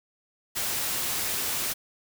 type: noise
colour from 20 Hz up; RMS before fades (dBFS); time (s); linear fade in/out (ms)
white; -29; 0.55-1.74; 20
effects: none